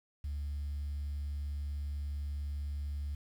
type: tone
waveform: sine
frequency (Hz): 72.2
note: D2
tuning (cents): -29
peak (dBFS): -33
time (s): 0.24-3.15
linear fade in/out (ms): 5
effects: tanh soft clip ceiling -32 dBFS + 10-bit